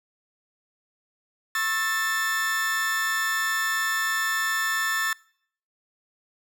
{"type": "tone cluster", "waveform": "40% pulse", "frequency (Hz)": [1086, 1314, 1773], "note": ["C#6", "E6", "A6"], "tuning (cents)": [-36, -6, 13], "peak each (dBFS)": [-33, -30, -24], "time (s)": [1.55, 5.13], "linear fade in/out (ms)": 2, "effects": ["noise-tail reverb RT60 0.6 s tail -24 dB re dry"]}